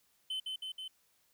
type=tone with echo; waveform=triangle; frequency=3057 Hz; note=G7; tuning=44 cents flat; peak=-33 dBFS; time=0.3-0.4 s; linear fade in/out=5 ms; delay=160 ms; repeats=3; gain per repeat=-2 dB; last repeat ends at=0.88 s; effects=white hiss -72 dBFS RMS until 1.33 s